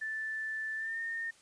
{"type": "tone with pitch glide", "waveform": "sine", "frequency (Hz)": [1760, 1827.3], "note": ["A6", "A#6"], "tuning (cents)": [0, -35], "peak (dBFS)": -34, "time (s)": [0.01, 1.31], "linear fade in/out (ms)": 10, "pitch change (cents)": 65, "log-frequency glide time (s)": [0.76, 1], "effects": ["white hiss -62 dBFS RMS until 1.41 s", "resampled to 22050 Hz"]}